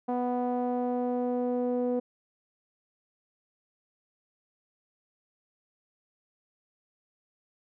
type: tone with low-pass filter sweep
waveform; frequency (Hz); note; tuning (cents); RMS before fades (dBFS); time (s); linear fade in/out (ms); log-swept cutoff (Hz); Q
sawtooth; 246.9; B3; 0; -29; 0.08-2; 10; 790 to 520; 2.8
effects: none